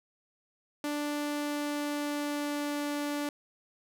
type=tone with pitch glide; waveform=sawtooth; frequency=293.7 to 291.2 Hz; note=D4 to D4; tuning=0 to -15 cents; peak=-27 dBFS; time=0.84-3.29 s; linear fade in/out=2 ms; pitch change=-15 cents; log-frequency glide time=1.03-2.85 s; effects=none